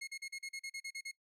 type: tone bursts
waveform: sawtooth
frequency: 2163 Hz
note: C#7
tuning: 43 cents flat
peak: -37 dBFS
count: 11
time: 0.01-1.115 s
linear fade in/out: 10 ms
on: 65 ms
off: 39 ms
effects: noise-tail reverb RT60 0.1 s tail -21 dB re dry + low-pass 10000 Hz 12 dB/octave